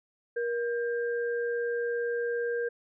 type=tone pair together; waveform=sine; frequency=473.8 / 1595.6 Hz; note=A#4 / G6; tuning=+28 / +30 cents; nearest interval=octave + major sixth; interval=2102 cents; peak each=-28 / -36 dBFS; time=0.36-2.69 s; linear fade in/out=10 ms; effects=none